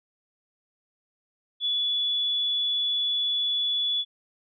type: tone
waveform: sine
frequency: 3426 Hz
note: A7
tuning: 47 cents flat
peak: -23 dBFS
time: 1.6-4.05 s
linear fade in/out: 50 ms
effects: none